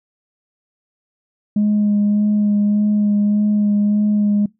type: tone with vibrato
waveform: sine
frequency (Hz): 207.7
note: G#3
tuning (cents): 0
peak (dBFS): -11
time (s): 1.56-4.46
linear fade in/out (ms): 5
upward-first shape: sine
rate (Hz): 1.7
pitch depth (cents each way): 16
effects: noise-tail reverb RT60 0.2 s tail -24 dB re dry + tanh soft clip ceiling -10 dBFS